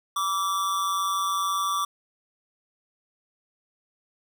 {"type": "tone with amplitude modulation", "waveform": "square", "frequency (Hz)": 1161, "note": "D6", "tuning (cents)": -20, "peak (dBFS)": -22, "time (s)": [0.16, 1.85], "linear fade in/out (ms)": 5, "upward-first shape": "sine", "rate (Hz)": 182, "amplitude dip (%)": 55, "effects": []}